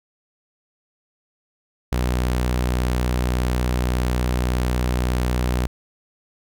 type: tone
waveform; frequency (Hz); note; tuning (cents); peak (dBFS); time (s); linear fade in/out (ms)
sawtooth; 61.74; B1; 0; -15; 1.92-5.67; 5
effects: none